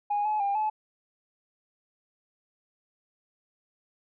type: tone with pitch steps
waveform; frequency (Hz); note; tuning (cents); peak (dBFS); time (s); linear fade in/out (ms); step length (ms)
sine; 824 / 852 / 800 / 859; G#5 / G#5 / G5 / A5; -14 / +44 / +35 / -42; -23; 0.1-0.7; 10; 150
effects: tanh soft clip ceiling -21 dBFS